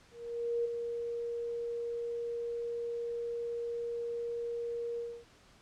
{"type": "tone with ADSR envelope", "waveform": "sine", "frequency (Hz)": 470.6, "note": "A#4", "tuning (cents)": 16, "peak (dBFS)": -28, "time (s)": [0.11, 5.25], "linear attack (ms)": 540, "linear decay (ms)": 11, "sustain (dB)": -6, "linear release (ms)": 270, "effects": ["pink hiss -61 dBFS RMS until 5.61 s", "low-pass 7000 Hz 12 dB/octave"]}